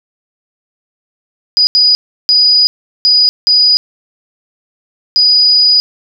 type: tone bursts at uneven times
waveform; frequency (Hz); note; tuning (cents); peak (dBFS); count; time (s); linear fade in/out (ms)
sine; 4935; D#8; -15; -5; 6; 1.57-1.67 / 1.75-1.95 / 2.29-2.67 / 3.05-3.29 / 3.47-3.77 / 5.16-5.8; 0
effects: none